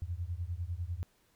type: beating tone pair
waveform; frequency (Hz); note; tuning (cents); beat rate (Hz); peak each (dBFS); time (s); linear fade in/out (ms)
sine; 82.41 / 92.41; E2 / F#2; 0 / -2; 10; -37 / -38; 0.02-1.03; 0
effects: pink hiss -70 dBFS RMS until 1.35 s